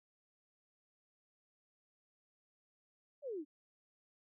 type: exponential sweep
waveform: sine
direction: down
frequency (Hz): 613 to 278.4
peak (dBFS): -39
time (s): 3.22-3.45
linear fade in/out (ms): 50
effects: none